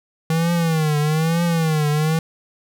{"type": "tone with vibrato", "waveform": "square", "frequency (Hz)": 159.6, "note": "D#3", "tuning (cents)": 44, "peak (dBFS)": -17, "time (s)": [0.3, 2.19], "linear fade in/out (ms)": 2, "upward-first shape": "triangle", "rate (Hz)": 1.1, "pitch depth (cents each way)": 140, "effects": []}